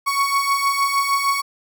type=beating tone pair; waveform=35% pulse; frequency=1108.7 / 1115.2 Hz; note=C#6 / C#6; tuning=0 / +10 cents; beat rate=6.5 Hz; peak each=-21 / -17 dBFS; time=0.06-1.42 s; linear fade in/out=20 ms; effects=none